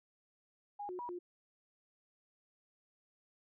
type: tone with pitch steps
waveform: sine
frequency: 820 / 363 / 968 / 354 Hz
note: G#5 / F#4 / B5 / F4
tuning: -22 / -33 / -35 / +23 cents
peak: -40 dBFS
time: 0.79-1.19 s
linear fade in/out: 10 ms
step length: 100 ms
effects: none